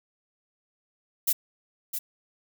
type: noise with echo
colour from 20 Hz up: violet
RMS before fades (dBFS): -23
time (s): 1.27-1.33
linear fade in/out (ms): 10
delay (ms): 660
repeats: 1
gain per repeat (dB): -8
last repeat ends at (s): 1.99
effects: none